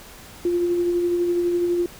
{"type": "tone with tremolo", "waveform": "sine", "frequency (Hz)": 349.2, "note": "F4", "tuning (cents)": 0, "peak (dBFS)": -17, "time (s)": [0.45, 1.86], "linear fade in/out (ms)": 2, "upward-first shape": "sine", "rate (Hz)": 12, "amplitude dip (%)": 30, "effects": ["pink hiss -43 dBFS RMS until 1.99 s"]}